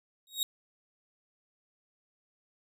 sawtooth tone with exponential growth, 3771 Hz, A#7, 19 cents sharp, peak -21 dBFS, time 0.27-0.43 s, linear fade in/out 1 ms, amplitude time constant 34 ms, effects none

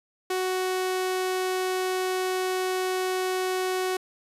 sawtooth tone, 371.3 Hz, F#4, 6 cents sharp, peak -21 dBFS, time 0.3-3.97 s, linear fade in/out 5 ms, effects resampled to 32000 Hz

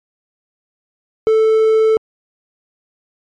triangle tone, 440 Hz, A4, in tune, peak -7 dBFS, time 1.27-1.97 s, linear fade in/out 0 ms, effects MP3 48 kbps

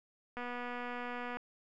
click train, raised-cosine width 0.5 ms, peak -27 dBFS, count 245, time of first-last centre 0.37-1.37 s, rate 244 Hz, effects none

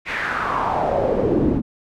brown noise with band-pass filter sweep, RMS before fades -20 dBFS, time 0.05-1.62 s, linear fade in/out 50 ms, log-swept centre 2200 to 250 Hz, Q 3.8, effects none

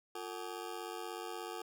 20% pulse ring-modulated tone, 401.3 Hz, G4, 41 cents sharp, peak -33 dBFS, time 0.15-1.62 s, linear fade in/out 5 ms, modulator 48.3 Hz, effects none

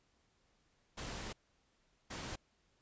pink noise bursts at uneven times, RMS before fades -44 dBFS, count 2, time 0.97-1.33 / 2.1-2.36 s, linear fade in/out 10 ms, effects pink hiss -75 dBFS RMS until 2.81 s + resampled to 16000 Hz

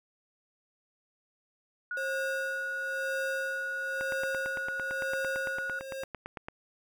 sine tone, 1455 Hz, F#6, 29 cents flat, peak -32 dBFS, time 1.91-5.79 s, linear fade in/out 2 ms
square tone with tremolo, 536 Hz, C5, 42 cents sharp, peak -33 dBFS, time 1.97-6.04 s, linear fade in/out 2 ms, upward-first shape sine, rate 1 Hz, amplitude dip 70%
click train, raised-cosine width 0.5 ms, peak -23 dBFS, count 23, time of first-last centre 4.01-6.485 s, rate 8.89 Hz
effects none

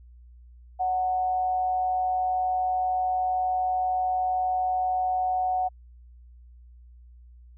sine tone with amplitude modulation, 739 Hz, F#5, 2 cents flat, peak -21 dBFS, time 0.79-5.69 s, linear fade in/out 20 ms, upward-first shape sine, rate 167 Hz, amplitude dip 35%, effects added 60 Hz sine -47 dBFS peak until 7.57 s

